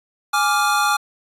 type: chord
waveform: square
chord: D diminished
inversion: second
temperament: equal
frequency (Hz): 830.6 / 1174.7 / 1396.9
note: Ab5 / D6 / F6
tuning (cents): 0 / 0 / 0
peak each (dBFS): -21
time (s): 0.33-0.97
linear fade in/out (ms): 10
effects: resampled to 32000 Hz